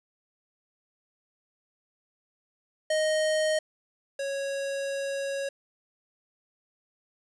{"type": "tone pair in turn", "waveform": "square", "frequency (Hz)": [622.3, 552.4], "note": ["D#5", "C#5"], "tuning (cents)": [0, -6], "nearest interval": "major second", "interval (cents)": 206, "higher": "first", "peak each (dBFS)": [-24, -30], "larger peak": "first", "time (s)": [[2.9, 3.59], [4.19, 5.49]], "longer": "second", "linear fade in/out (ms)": 5, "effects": ["resampled to 24000 Hz", "9-bit"]}